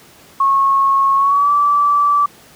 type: tone with pitch glide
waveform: sine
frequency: 1094 to 1159.1 Hz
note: C#6 to D6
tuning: -23 to -23 cents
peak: -10 dBFS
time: 0.4-2.26 s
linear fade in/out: 5 ms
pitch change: +100 cents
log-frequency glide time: 1.16-1.51 s
effects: pink hiss -44 dBFS RMS until 2.55 s + high-pass 100 Hz 12 dB/octave